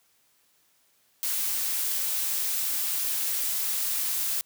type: noise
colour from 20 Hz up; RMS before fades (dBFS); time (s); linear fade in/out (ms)
blue; -28; 1.23-4.41; 0
effects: white hiss -66 dBFS RMS until 4.45 s + high-pass 80 Hz 12 dB/octave